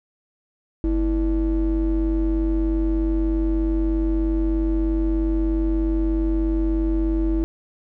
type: ring-modulated tone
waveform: triangle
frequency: 138.59 Hz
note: C#3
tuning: in tune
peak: -13 dBFS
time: 0.84-7.44 s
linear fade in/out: 0 ms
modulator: 187 Hz
effects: none